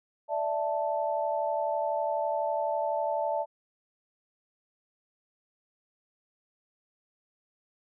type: chord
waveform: sine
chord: D suspended second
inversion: none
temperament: equal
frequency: 587.3 / 659.3 / 880 Hz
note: D5 / E5 / A5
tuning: 0 / 0 / 0 cents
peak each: -31 dBFS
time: 0.28-3.46 s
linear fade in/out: 50 ms
effects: none